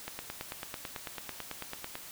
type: click train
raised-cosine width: 0.3 ms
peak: -21 dBFS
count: 18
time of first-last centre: 0.08-1.954 s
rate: 9.07 Hz
effects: white hiss -47 dBFS RMS until 2.11 s